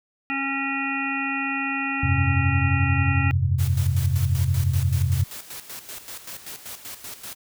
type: harmonic tone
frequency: 273.5 Hz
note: C#4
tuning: 23 cents flat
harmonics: 1 / 3 / 5 / 7 / 9 / 10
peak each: -29 / -33 / -32 / -30 / -29 / -33 dBFS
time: 0.3-3.31 s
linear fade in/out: 0 ms
type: chord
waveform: sine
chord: F suspended second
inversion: none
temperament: equal with one note detuned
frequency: 87.31 / 98.62 / 130.81 Hz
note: F2 / G2 / C3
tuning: 0 / +11 / 0 cents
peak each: -22 / -24 / -23 dBFS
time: 2.03-5.24 s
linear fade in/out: 5 ms
type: noise with tremolo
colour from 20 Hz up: white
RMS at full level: -36 dBFS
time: 3.58-7.35 s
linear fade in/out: 20 ms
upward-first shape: square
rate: 5.2 Hz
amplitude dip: 65%
effects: none